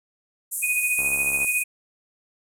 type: band-pass noise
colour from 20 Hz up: white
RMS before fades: -29 dBFS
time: 0.51-1.64 s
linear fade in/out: 20 ms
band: 7800 to 12000 Hz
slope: 48 dB/octave
type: tone with tremolo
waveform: sine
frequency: 2486 Hz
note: D#7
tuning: 2 cents flat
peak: -19 dBFS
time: 0.62-1.64 s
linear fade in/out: 20 ms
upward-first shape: sine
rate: 14 Hz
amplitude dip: 55%
type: click train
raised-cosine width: 1 ms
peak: -24 dBFS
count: 33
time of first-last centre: 0.99-1.446 s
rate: 70.2 Hz
effects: none